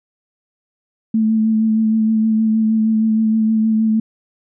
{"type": "tone with vibrato", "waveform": "sine", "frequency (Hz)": 220, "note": "A3", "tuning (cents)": 0, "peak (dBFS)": -12, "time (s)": [1.14, 4], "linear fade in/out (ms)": 5, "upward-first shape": "sine", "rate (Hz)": 6.4, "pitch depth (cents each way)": 20, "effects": []}